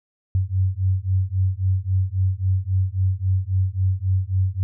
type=beating tone pair; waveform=sine; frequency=92.5 / 96.2 Hz; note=F#2 / G2; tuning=0 / -32 cents; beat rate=3.7 Hz; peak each=-21 dBFS; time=0.35-4.63 s; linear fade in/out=0 ms; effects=none